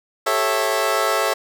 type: chord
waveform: 20% pulse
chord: A dominant seventh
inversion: third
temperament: equal with one note detuned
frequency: 392 / 440 / 548.3 / 659.3 Hz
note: G4 / A4 / C#5 / E5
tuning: 0 / 0 / -19 / 0 cents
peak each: -22 / -19 / -18 / -17 dBFS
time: 0.26-1.34 s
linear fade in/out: 10 ms
effects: none